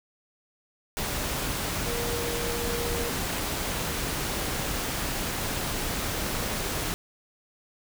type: tone in noise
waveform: sine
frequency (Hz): 473.3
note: A#4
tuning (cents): +26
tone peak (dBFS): -32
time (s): 1.86-3.09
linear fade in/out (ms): 0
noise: pink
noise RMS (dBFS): -30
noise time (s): 0.97-6.94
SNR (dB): -5
effects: none